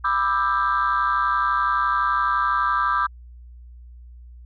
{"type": "chord", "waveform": "sine", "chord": "E minor seventh", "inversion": "second", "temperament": "just", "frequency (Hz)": [988.9, 1186.7, 1318.5, 1582.2], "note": ["B5", "D6", "E6", "G6"], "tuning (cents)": [2, 18, 0, 16], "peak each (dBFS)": [-25, -20, -24, -25], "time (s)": [0.04, 3.07], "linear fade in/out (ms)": 10, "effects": ["tanh soft clip ceiling -12 dBFS", "added 60 Hz sine -40 dBFS peak until 4.45 s"]}